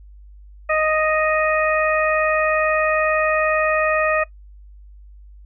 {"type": "harmonic tone", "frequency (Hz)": 622.3, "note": "D#5", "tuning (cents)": 0, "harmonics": [1, 2, 3, 4], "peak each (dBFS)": [-19, -22, -24, -25], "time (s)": [0.69, 4.24], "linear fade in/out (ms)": 10, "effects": ["noise-tail reverb RT60 0.1 s tail -17 dB re dry", "added 50 Hz sine -40 dBFS peak until 5.45 s"]}